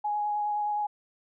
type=tone with vibrato; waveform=sine; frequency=834 Hz; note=G#5; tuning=7 cents sharp; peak=-26 dBFS; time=0.04-0.87 s; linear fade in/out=10 ms; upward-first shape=sine; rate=9.6 Hz; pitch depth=12 cents each way; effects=none